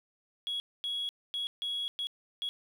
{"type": "tone bursts at uneven times", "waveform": "sine", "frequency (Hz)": 3335, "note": "G#7", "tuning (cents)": 7, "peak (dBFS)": -30, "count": 6, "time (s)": [[0.47, 0.6], [0.84, 1.09], [1.34, 1.47], [1.62, 1.88], [1.99, 2.07], [2.42, 2.49]], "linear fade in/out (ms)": 0, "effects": ["tanh soft clip ceiling -29 dBFS", "10-bit"]}